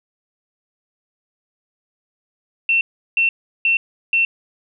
sine tone bursts, 2700 Hz, E7, 41 cents sharp, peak -13 dBFS, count 4, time 2.69-4.25 s, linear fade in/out 2 ms, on 120 ms, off 360 ms, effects none

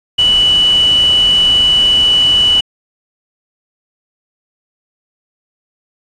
sine tone in noise, 2960 Hz, F#7, in tune, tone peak -7 dBFS, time 0.18-2.61 s, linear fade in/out 10 ms, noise pink, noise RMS -25 dBFS, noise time 0.18-2.61 s, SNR +15 dB, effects resampled to 22050 Hz

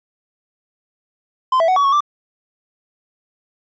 triangle tone with pitch steps, 1033 / 658 / 744 / 1131 / 1104 / 1175 Hz, C6 / E5 / F#5 / C#6 / C#6 / D6, -22 / -3 / +9 / +34 / -7 / +1 cents, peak -10 dBFS, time 1.52-2.006 s, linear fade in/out 5 ms, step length 81 ms, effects resampled to 16000 Hz

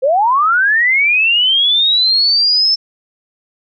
sine linear sweep, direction up, 493.9 to 5320 Hz, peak -9 dBFS, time 0.02-2.76 s, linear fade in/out 20 ms, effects none

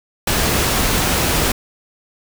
pink noise, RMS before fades -17 dBFS, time 0.27-1.52 s, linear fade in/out 5 ms, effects none

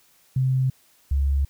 sine tone pair in turn, 130.7 / 69.24 Hz, C3 / C#2, -1 / -1 cents, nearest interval major seventh, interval 1100 cents, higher first, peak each -18 dBFS, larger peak neither, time 0.36-0.7 / 1.11-1.45 s, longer neither, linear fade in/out 5 ms, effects white hiss -59 dBFS RMS until 1.49 s

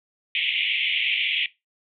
pink band-pass noise, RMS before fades -24 dBFS, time 0.35-1.46 s, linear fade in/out 2 ms, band 2100 to 3400 Hz, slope 96 dB/octave, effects noise-tail reverb RT60 0.2 s tail -18 dB re dry

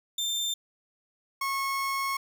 30% pulse tone pair in turn, 3585 / 1092.6 Hz, A7 / C#6, +32 / -25 cents, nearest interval octave + major sixth, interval 2057 cents, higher first, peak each -25 dBFS, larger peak neither, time 0.18-0.54 / 1.41-2.17 s, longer second, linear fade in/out 5 ms, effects none

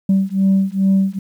sine beating tone pair, 192.1 / 194.5 Hz, G3 / G3, -35 / -13 cents, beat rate 2.4 Hz, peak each -14 dBFS, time 0.09-1.19 s, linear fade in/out 5 ms, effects tanh soft clip ceiling -8 dBFS + 8-bit

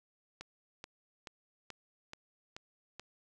click train, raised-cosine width 0.2 ms, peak -27 dBFS, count 7, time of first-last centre 0.41-2.996 s, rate 2.32 Hz, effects none

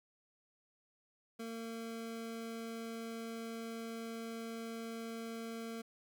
25% pulse tone, 227.9 Hz, A#3, 39 cents flat, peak -38 dBFS, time 1.39-5.82 s, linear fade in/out 10 ms, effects none

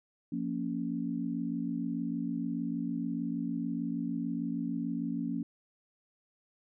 sine chord, Bb minor, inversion second, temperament just, 174.81 / 233.1 / 279.7 Hz, F3 / Bb3 / Db4, +2 / 0 / +16 cents, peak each -37 / -35 / -35 dBFS, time 0.32-5.43 s, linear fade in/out 5 ms, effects none

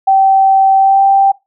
sine tone with pitch glide, 774 to 784.4 Hz, G5 to G5, -22 to +1 cents, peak -5 dBFS, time 0.07-1.32 s, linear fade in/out 10 ms, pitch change +23 cents, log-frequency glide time 0.77-1.03 s, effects noise-tail reverb RT60 0.2 s tail -19 dB re dry

